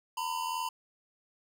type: tone pair together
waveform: square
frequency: 918.1 / 1001 Hz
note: A#5 / B5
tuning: -27 / +23 cents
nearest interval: minor second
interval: 150 cents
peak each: -36 / -35 dBFS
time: 0.17-0.69 s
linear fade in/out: 5 ms
effects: none